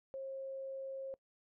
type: tone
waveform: sine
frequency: 537 Hz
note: C5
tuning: 45 cents sharp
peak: -40 dBFS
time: 0.14-1.14 s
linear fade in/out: 0 ms
effects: noise-tail reverb RT60 0.1 s tail -23 dB re dry